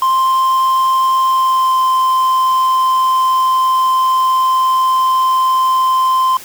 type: tone with pitch glide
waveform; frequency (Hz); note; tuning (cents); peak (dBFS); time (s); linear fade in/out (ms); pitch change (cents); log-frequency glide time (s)
triangle; 1048 to 1039; C6 to C6; +2 to -12; -8; 0.02-6.37; 2; -14; 1.27-1.8
effects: white hiss -34 dBFS RMS until 6.44 s